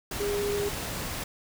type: tone in noise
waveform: sine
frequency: 408.1 Hz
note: G#4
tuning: 30 cents flat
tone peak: -27 dBFS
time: 0.2-0.69 s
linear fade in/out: 5 ms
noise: pink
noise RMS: -34 dBFS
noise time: 0.11-1.24 s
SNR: +4 dB
effects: none